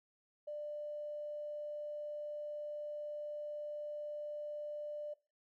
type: tone with tanh clipping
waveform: triangle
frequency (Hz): 594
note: D5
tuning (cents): +20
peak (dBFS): -40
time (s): 0.47-5.14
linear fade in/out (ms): 10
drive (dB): 3
effects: noise-tail reverb RT60 0.3 s tail -19 dB re dry